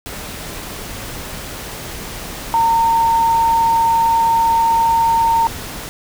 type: tone in noise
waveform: sine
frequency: 915 Hz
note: A#5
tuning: 32 cents flat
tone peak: -11 dBFS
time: 2.54-5.47 s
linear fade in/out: 0 ms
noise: pink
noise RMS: -29 dBFS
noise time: 0.06-5.89 s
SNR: +15 dB
effects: none